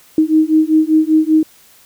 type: beating tone pair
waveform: sine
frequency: 311.1 / 316.2 Hz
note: D#4 / D#4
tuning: 0 / +28 cents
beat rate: 5.1 Hz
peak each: -12 dBFS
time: 0.18-1.43 s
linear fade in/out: 2 ms
effects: white hiss -47 dBFS RMS until 1.85 s